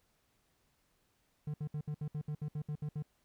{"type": "tone bursts", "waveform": "triangle", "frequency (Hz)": 150, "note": "D3", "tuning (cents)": 37, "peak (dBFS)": -33, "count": 12, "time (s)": [1.47, 3.025], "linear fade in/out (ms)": 5, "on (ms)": 70, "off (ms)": 65, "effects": ["pink hiss -75 dBFS RMS until 3.24 s"]}